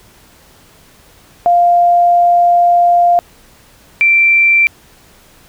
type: tone pair in turn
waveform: sine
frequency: 698.5 / 2349 Hz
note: F5 / D7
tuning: 0 / 0 cents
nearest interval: octave + major sixth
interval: 2100 cents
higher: second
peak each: -6 dBFS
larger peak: neither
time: 1.46-3.19 / 4.01-4.67 s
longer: first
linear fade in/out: 0 ms
effects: pink hiss -45 dBFS RMS until 5.48 s